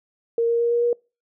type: tone with pitch steps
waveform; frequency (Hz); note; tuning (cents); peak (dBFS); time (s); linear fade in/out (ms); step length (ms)
sine; 464.3 / 467.5 / 470.8 / 474.1 / 477.4; A#4 / A#4 / A#4 / A#4 / A#4; -7 / +5 / +17 / +29 / +41; -17; 0.38-0.93; 2; 110
effects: noise-tail reverb RT60 0.3 s tail -26 dB re dry